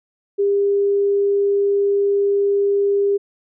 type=tone; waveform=sine; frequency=401.4 Hz; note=G4; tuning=41 cents sharp; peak=-14 dBFS; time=0.38-3.18 s; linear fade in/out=20 ms; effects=none